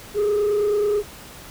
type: tone with frequency modulation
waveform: sine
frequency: 415.3 Hz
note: G#4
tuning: in tune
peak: -15 dBFS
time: 0.14-1.03 s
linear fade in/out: 50 ms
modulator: 29.2 Hz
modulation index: 0.41
effects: tanh soft clip ceiling -16 dBFS + pink hiss -41 dBFS RMS until 1.5 s